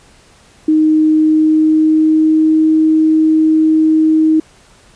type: tone with pitch glide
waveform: sine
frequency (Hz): 311.1 to 314.9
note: D#4 to D#4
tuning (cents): 0 to +21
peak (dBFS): -7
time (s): 0.68-4.4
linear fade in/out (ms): 5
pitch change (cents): +21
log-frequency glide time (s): 1.12-2.68
effects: pink hiss -46 dBFS RMS until 4.95 s + resampled to 22050 Hz